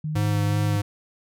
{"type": "tone", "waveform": "sine", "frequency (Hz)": 153.9, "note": "D#3", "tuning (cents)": -19, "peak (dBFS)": -25, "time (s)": [0.04, 0.77], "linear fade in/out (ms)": 5}
{"type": "tone with vibrato", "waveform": "square", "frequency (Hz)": 103.5, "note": "G#2", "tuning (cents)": -5, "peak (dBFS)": -22, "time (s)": [0.15, 0.82], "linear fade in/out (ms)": 10, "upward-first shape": "sine", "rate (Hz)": 2.7, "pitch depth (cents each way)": 16}
{"effects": []}